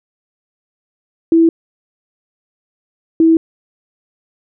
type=tone pair in turn; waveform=sine; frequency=329.6 / 325.6 Hz; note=E4 / E4; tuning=0 / -21 cents; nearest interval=unison; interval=21 cents; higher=first; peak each=-6 dBFS; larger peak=neither; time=1.32-1.49 / 3.2-3.37 s; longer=neither; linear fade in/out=2 ms; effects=none